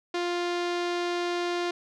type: tone with low-pass filter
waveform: sawtooth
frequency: 350 Hz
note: F4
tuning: 4 cents sharp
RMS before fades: -29 dBFS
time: 0.14-1.71 s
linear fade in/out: 5 ms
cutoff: 4600 Hz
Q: 1.2
effects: none